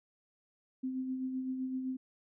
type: tone with tremolo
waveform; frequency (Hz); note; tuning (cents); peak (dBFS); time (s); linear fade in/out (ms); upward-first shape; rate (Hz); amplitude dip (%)
sine; 259.4; C4; -15; -32; 0.83-1.97; 10; sine; 7.8; 40
effects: none